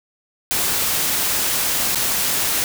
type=noise with dropouts; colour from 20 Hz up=white; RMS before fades=-20 dBFS; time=0.51-2.64 s; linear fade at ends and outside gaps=0 ms; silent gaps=1.948-1.956 s; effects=none